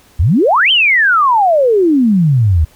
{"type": "exponential two-way sweep", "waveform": "sine", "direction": "up then down", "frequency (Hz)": [67.8, 3197, 73.4], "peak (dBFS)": -7, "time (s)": [0.19, 2.65], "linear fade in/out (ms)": 10, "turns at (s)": 0.71, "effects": ["pink hiss -47 dBFS RMS until 2.75 s"]}